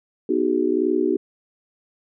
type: chord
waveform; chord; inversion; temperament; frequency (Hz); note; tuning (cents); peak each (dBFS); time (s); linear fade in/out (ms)
sine; G# minor seventh; first; just; 249.2 / 311.5 / 373.8 / 415.3; B3 / D#4 / F#4 / G#4; +16 / +2 / +18 / 0; -26 / -22 / -21 / -26; 0.29-1.17; 5
effects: none